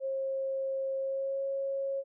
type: tone with pitch glide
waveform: sine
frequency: 537 to 546.1 Hz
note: C5 to C#5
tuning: +45 to -26 cents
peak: -30 dBFS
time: 0-2.04 s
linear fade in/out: 50 ms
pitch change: +29 cents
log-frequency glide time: 0.97-1.43 s
effects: none